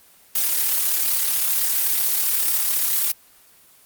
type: noise with amplitude modulation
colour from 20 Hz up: blue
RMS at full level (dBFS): -18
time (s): 0.35-3.12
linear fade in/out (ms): 5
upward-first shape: sine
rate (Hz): 35.7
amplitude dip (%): 45
effects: white hiss -52 dBFS RMS until 3.85 s + Opus 24 kbps